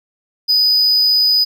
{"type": "tone", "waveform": "triangle", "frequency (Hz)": 4978, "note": "D#8", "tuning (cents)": 0, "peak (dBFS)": -9, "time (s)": [0.48, 1.45], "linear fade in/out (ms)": 20, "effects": []}